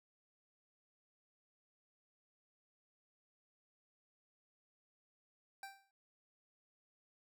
25% pulse tone with exponential decay, 784 Hz, G5, in tune, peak -40 dBFS, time 5.63-5.91 s, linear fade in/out 2 ms, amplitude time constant 60 ms, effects noise-tail reverb RT60 0.2 s tail -19 dB re dry + MP3 96 kbps

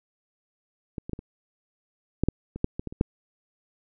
clicks, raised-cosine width 3 ms, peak -19 / -22 / -15 / -25 / -9 / -8 / -22 / -9 / -17 / -19 / -26 / -7 dBFS, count 12, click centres 0.982 / 1.095 / 1.133 / 1.191 / 2.236 / 2.286 / 2.56 / 2.644 / 2.795 / 2.873 / 2.925 / 3.011 s, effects none

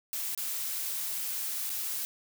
blue noise with dropouts, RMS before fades -34 dBFS, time 0.13-2.05 s, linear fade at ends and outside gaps 0 ms, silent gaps 0.349-0.376 / 1.695-1.701 s, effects none

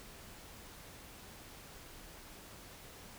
silence, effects pink hiss -53 dBFS RMS until 3.18 s

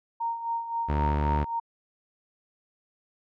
sine tone with tremolo, 926 Hz, A#5, 12 cents flat, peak -25 dBFS, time 0.2-1.6 s, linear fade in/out 10 ms, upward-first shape sine, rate 3.8 Hz, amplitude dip 65%
sawtooth tone, 73.8 Hz, D2, 9 cents sharp, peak -20 dBFS, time 0.88-1.45 s, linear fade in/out 20 ms
effects low-pass 2000 Hz 12 dB/octave

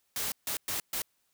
white noise bursts at uneven times, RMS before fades -33 dBFS, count 4, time 0.16-0.32 / 0.47-0.57 / 0.68-0.8 / 0.93-1.02 s, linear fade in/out 2 ms, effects white hiss -74 dBFS RMS until 1.33 s

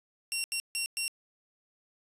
15% pulse tone bursts at uneven times, 2744 Hz, F7, 31 cents flat, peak -23 dBFS, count 4, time 0.32-0.44 / 0.52-0.6 / 0.75-0.86 / 0.97-1.08 s, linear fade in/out 0 ms, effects resampled to 32000 Hz + 9-bit

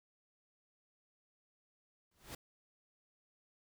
pink noise with exponential growth, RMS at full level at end -43 dBFS, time 2.11-2.35 s, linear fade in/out 5 ms, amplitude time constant 51 ms, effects none

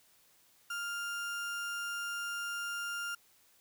35% pulse tone, 1400 Hz, F6, 4 cents sharp, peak -34 dBFS, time 0.7-3.15 s, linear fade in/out 5 ms, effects white hiss -66 dBFS RMS until 3.6 s

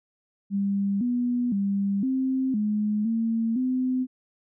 sine tone with pitch steps, 198.9 / 244.2 / 198.7 / 262.4 / 210.6 / 226.8 / 255.9 Hz, G3 / B3 / G3 / C4 / G#3 / A#3 / C4, +25 / -19 / +24 / +5 / +24 / -47 / -38 cents, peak -22 dBFS, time 0.5-4.07 s, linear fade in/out 50 ms, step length 510 ms, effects none

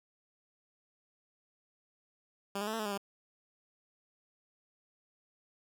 10% pulse tone with pitch steps, 199 / 206.7 / 217.9 / 225.7 / 213.8 / 203.5 / 198.8 Hz, G3 / G#3 / A3 / A3 / A3 / G#3 / G3, +26 / -8 / -17 / +44 / -49 / -35 / +25 cents, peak -26 dBFS, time 2.55-2.977 s, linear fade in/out 5 ms, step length 61 ms, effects none

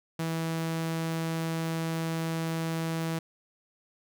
sawtooth tone, 163.3 Hz, E3, 16 cents flat, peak -25 dBFS, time 0.19-3.19 s, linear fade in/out 5 ms, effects none

